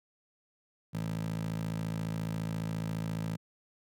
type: tone with high-pass filter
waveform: 15% pulse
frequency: 54.5 Hz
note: A1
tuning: 16 cents flat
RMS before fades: -35 dBFS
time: 0.93-3.37 s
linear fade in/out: 20 ms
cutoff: 140 Hz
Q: 2.8
effects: none